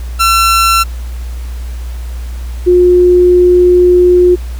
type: tone pair in turn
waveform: sawtooth / sine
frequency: 1350 / 357.6 Hz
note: E6 / F4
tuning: +41 / +41 cents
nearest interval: octave + major seventh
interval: 2300 cents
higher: first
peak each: -3 dBFS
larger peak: neither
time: 0.19-0.84 / 2.66-4.36 s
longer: second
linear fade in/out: 20 ms
effects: added 60 Hz sine -18 dBFS peak until 4.59 s + pink hiss -37 dBFS RMS until 4.59 s